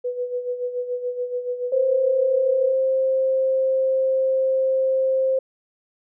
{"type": "tone with tremolo", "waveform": "sine", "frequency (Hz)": 493.9, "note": "B4", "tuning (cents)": 0, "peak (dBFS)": -21, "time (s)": [0.04, 2.74], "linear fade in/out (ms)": 10, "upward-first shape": "sine", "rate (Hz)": 7, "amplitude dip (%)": 65}
{"type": "tone", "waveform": "sine", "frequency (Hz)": 527, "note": "C5", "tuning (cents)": 12, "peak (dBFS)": -17, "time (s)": [1.72, 5.39], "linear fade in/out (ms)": 5}
{"effects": []}